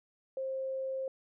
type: tone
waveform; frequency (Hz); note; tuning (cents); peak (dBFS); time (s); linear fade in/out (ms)
sine; 530; C5; +22; -33; 0.37-1.08; 2
effects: none